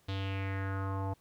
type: tone with low-pass filter sweep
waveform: square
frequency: 97 Hz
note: G2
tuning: 18 cents flat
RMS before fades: -35 dBFS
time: 0.08-1.14 s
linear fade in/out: 10 ms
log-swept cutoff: 3800 to 820 Hz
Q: 3.5
effects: pink hiss -68 dBFS RMS until 1.2 s